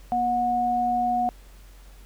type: tone pair together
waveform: sine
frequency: 238.8 / 729 Hz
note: A#3 / F#5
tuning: +42 / -26 cents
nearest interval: octave + perfect fifth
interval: 1932 cents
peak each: -30 / -21 dBFS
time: 0.12-1.29 s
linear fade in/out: 0 ms
effects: added 46 Hz sine -45 dBFS peak until 2.05 s + pink hiss -55 dBFS RMS until 2.05 s